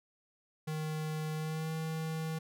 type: tone with pitch glide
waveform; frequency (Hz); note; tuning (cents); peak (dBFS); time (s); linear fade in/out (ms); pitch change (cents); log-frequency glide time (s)
square; 155.56 to 159.66; D#3 to D#3; 0 to +45; -35; 0.67-2.39; 10; +45; 1.35-1.72
effects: none